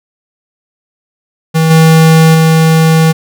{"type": "tone with level steps", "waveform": "square", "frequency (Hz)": 160.8, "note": "E3", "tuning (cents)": -43, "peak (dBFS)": [-7, -3, -5], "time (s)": [1.54, 3.13], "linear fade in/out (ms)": 20, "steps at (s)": [1.7, 2.34], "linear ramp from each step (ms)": 10, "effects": []}